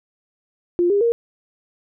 sine tone with pitch steps, 350 / 404.4 / 467.2 Hz, F4 / G#4 / A#4, +4 / -46 / +4 cents, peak -14 dBFS, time 0.79-1.12 s, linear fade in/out 0 ms, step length 110 ms, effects none

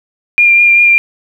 sine tone with vibrato, 2399 Hz, D7, 36 cents sharp, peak -4 dBFS, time 0.38-0.98 s, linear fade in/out 0 ms, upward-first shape triangle, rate 5.1 Hz, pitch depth 19 cents each way, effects 7-bit

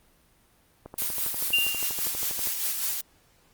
click train, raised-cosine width 1 ms, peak -25 dBFS, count 21, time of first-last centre 0.86-2.473 s, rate 12.4 Hz
blue noise with tremolo, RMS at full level -27 dBFS, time 0.98-3.01 s, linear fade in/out 5 ms, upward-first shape sine, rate 4.9 Hz, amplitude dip 40%
sine tone with exponential decay, 2790 Hz, F7, 2 cents flat, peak -17 dBFS, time 1.53-2.09 s, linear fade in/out 5 ms, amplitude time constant 120 ms
effects pink hiss -62 dBFS RMS until 3.53 s + Opus 32 kbps

